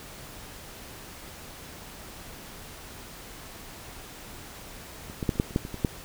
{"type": "clicks", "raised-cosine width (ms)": 3, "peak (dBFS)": [-29, -17, -10, -28, -9, -28, -10, -23, -22, -9], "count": 10, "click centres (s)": [5.099, 5.228, 5.292, 5.357, 5.399, 5.508, 5.561, 5.651, 5.743, 5.848], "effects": ["pink hiss -44 dBFS RMS until 6.04 s"]}